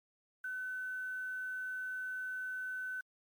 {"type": "tone with quantisation", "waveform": "sine", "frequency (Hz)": 1512, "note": "F#6", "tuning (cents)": 37, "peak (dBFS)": -37, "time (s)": [0.44, 3.01], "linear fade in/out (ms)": 5, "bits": 10, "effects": ["MP3 96 kbps"]}